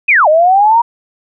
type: linear two-way sweep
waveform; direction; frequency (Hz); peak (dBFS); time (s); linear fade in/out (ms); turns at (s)
sine; down then up; 2600 to 597 to 954; -5; 0.08-0.82; 10; 0.28
effects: none